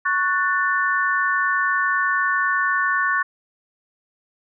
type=chord; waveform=sine; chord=F# minor; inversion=second; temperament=just; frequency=1110 / 1480 / 1776 Hz; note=C#6 / F#6 / A6; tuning=+2 / 0 / +16 cents; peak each=-22 dBFS; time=0.05-3.23 s; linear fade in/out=10 ms; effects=none

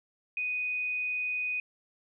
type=tone; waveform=sine; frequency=2489 Hz; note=D#7; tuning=in tune; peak=-29 dBFS; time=0.37-1.6 s; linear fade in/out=2 ms; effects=none

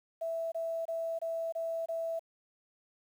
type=tone bursts; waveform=sine; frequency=659.3 Hz; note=E5; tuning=in tune; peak=-32 dBFS; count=6; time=0.21-2.195 s; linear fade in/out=10 ms; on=310 ms; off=25 ms; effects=10-bit

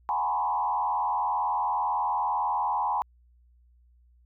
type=tone with frequency modulation; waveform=sine; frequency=911 Hz; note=A#5; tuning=40 cents flat; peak=-24 dBFS; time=0.09-3.02 s; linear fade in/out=0 ms; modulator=79.9 Hz; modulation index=1.7; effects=added 60 Hz sine -57 dBFS peak until 4.25 s

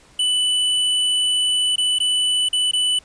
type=tone with dropouts; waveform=square; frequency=2984 Hz; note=F#7; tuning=14 cents sharp; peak=-17 dBFS; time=0.19-2.99 s; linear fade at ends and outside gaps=5 ms; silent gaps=1.759-1.78 / 1.987-2.001 / 2.488-2.529 / 2.713-2.733 s; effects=pink hiss -51 dBFS RMS until 3.04 s + resampled to 22050 Hz

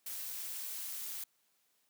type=noise with amplitude modulation; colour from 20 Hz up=blue; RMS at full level=-39 dBFS; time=0.06-1.24 s; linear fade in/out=5 ms; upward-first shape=sine; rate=240 Hz; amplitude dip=60%; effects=white hiss -75 dBFS RMS until 1.89 s + high-pass 150 Hz 12 dB/octave

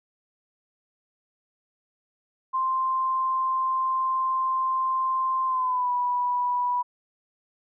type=tone with pitch glide; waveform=sine; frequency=1046.5 to 982.1 Hz; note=C6 to B5; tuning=0 to -10 cents; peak=-22 dBFS; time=2.53-6.83 s; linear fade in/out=20 ms; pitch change=-110 cents; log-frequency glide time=5.46-5.91 s; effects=none

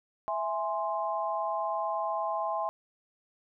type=chord; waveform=sine; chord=E augmented; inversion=none; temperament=equal; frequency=659.3 / 830.6 / 1046.5 Hz; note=E5 / G#5 / B#5; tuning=0 / 0 / 0 cents; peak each=-33 dBFS; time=0.28-2.69 s; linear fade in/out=0 ms; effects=none

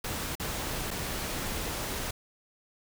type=noise with dropouts; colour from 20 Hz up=pink; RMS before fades=-34 dBFS; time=0.04-2.11 s; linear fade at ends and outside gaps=5 ms; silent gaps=0.354-0.397 / 0.907-0.911 s; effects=none

